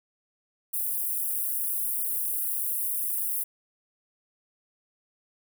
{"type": "high-pass noise", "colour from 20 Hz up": "white", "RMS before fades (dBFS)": -29, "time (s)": [0.73, 3.44], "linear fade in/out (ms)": 10, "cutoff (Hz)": 9500, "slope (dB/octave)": 48, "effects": []}